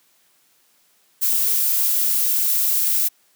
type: noise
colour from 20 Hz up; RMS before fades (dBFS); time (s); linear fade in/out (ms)
violet; -19; 1.21-3.09; 20
effects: white hiss -60 dBFS RMS until 3.35 s + high-pass 150 Hz 12 dB/octave